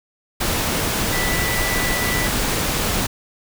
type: tone in noise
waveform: sine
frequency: 1975.5 Hz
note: B6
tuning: in tune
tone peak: -24 dBFS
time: 1.12-2.28 s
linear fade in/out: 10 ms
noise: pink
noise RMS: -21 dBFS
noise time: 0.4-3.07 s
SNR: -6 dB
effects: none